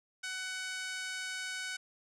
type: tone with high-pass filter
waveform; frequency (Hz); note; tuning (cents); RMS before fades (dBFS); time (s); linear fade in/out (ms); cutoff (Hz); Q
5% pulse; 748; F#5; +19; -39; 0.23-1.77; 10; 1500; 2.7
effects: low-pass 9000 Hz 12 dB/octave